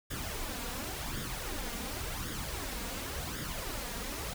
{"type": "noise with flanger", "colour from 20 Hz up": "pink", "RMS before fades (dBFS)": -38, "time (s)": [0.1, 4.34], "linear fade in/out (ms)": 10, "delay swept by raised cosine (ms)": [0.58, 4.28], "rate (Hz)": 0.91, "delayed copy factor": 0.6, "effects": []}